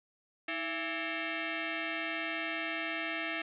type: tone with frequency modulation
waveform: sine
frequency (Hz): 174.7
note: F3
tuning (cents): +1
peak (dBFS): -33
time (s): 0.48-3.42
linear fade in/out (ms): 5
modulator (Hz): 495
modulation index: 5.5
effects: none